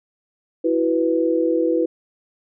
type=chord; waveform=sine; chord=E suspended second; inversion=none; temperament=equal; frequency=329.6 / 370 / 493.9 Hz; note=E4 / F#4 / B4; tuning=0 / 0 / 0 cents; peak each=-19 / -24 / -20 dBFS; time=0.64-1.86 s; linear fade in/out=10 ms; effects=none